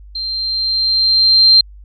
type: tone with level ramp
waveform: sine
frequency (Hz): 4157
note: C8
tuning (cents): -12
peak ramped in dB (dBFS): -20 to -4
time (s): 0.15-1.61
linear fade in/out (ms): 5
effects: added 50 Hz sine -35 dBFS peak until 1.84 s